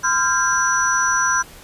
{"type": "tone cluster", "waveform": "sine", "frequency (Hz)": [1022, 1385, 1599, 5900], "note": ["C6", "F6", "G6", "F#8"], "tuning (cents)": [-41, -15, 34, -6], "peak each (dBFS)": -21, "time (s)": [0.03, 1.43], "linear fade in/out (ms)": 20, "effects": ["pink hiss -42 dBFS RMS until 1.63 s", "resampled to 32000 Hz"]}